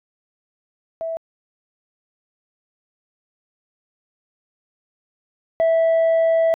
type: tone pair in turn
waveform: sine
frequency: 656 / 656 Hz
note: E5 / E5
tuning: -9 / -9 cents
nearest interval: unison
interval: 0 cents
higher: neither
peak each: -23 / -11 dBFS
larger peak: second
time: 1.01-1.17 / 5.6-6.54 s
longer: second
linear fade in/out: 0 ms
effects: tanh soft clip ceiling -13 dBFS